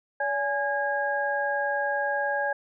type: tone cluster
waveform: sine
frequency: 571 / 832 / 1635 Hz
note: D5 / G#5 / G#6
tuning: -49 / +3 / -28 cents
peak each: -29 / -29 / -28 dBFS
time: 0.2-2.53 s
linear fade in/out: 5 ms
effects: none